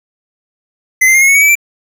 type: tone with pitch steps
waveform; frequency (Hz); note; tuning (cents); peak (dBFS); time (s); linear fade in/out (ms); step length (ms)
square; 2042 / 2082 / 2124 / 2166 / 2209 / 2253 / 2297 / 2343; C7 / C7 / C7 / C#7 / C#7 / C#7 / D7 / D7; -43 / -9 / +25 / -41 / -7 / +28 / -39 / -5; -6; 1.01-1.554; 10; 68
effects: none